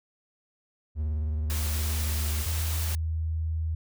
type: tone with vibrato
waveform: triangle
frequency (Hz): 76.4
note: D#2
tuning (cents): -31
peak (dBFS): -24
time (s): 0.95-2.46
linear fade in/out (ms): 50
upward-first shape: sine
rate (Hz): 19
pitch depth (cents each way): 82
type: noise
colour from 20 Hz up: white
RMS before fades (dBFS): -35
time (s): 1.5-2.95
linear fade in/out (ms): 0
type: tone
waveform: sine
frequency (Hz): 80.2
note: E2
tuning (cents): -47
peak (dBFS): -26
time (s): 2.46-3.75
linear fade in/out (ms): 5
effects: none